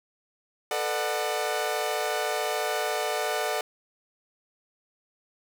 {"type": "chord", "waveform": "sawtooth", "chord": "B minor seventh", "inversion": "third", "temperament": "equal with one note detuned", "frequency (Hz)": [440, 493.9, 600.4, 740], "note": ["A4", "B4", "D5", "F#5"], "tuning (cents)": [0, 0, 38, 0], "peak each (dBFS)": [-28, -32, -27, -27], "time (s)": [0.71, 3.61], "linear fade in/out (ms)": 2, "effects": []}